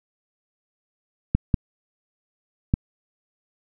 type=clicks; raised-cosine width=5 ms; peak=-5 dBFS; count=3; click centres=1.35 / 1.542 / 2.739 s; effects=none